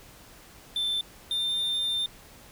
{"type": "tone pair in turn", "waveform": "triangle", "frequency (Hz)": [3546, 3602], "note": ["A7", "A7"], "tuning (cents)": [13, 40], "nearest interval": "unison", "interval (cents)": 27, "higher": "second", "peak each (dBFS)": -24, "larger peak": "neither", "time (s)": [[0.76, 1.01], [1.31, 2.06]], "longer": "second", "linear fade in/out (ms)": 2, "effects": ["pink hiss -51 dBFS RMS until 2.51 s"]}